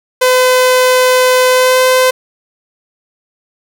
sawtooth tone with pitch glide, 508 to 513 Hz, B4 to C5, +49 to -34 cents, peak -3 dBFS, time 0.21-2.11 s, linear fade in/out 10 ms, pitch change +17 cents, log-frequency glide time 1.49-1.81 s, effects none

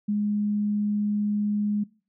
sine tone, 207.7 Hz, G#3, in tune, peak -22 dBFS, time 0.08-1.84 s, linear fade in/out 10 ms, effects noise-tail reverb RT60 0.4 s tail -22 dB re dry

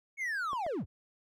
triangle linear sweep, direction down, 2237 to 40.47 Hz, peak -30 dBFS, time 0.17-0.86 s, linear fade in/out 50 ms
clicks, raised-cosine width 1 ms, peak -29 dBFS, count 2, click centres 0.532 / 0.665 s
effects none

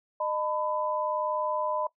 sine tone cluster, 612 / 899 / 1000 Hz, D#5 / A5 / B5, -29 / +37 / +21 cents, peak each -30 / -36 / -30 dBFS, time 0.2-1.87 s, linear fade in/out 5 ms, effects noise-tail reverb RT60 0.1 s tail -19 dB re dry

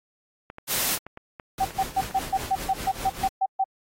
clicks, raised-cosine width 0.5 ms, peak -24 dBFS, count 11, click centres 0.501 / 0.584 / 0.779 / 0.921 / 0.976 / 1.066 / 1.174 / 1.398 / 1.707 / 2.111 / 2.173 s
white noise, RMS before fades -25 dBFS, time 0.67-0.99 s, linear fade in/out 50 ms
pink noise with tremolo, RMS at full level -33 dBFS, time 1.58-3.29 s, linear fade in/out 2 ms, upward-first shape triangle, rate 5 Hz, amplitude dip 80%
sine tone bursts, 770 Hz, G5, 31 cents flat, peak -19 dBFS, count 12, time 1.6-3.642 s, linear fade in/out 10 ms, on 51 ms, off 130 ms
effects AAC 48 kbps

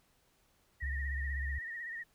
sine tone with vibrato, 1864.7 Hz, A#6, in tune, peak -39 dBFS, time 0.8-2.04 s, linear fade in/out 20 ms, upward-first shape triangle, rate 16 Hz, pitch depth 77 cents each way
sine tone, 69.3 Hz, C#2, in tune, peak -34 dBFS, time 0.82-1.59 s, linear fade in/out 10 ms
effects pink hiss -71 dBFS RMS until 2.14 s

